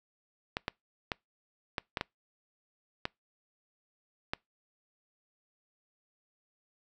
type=clicks; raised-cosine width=0.3 ms; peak=-15 dBFS; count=8; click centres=0.569 / 0.681 / 1.118 / 1.782 / 1.972 / 2.011 / 3.054 / 4.335 s; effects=noise-tail reverb RT60 0.2 s tail -26 dB re dry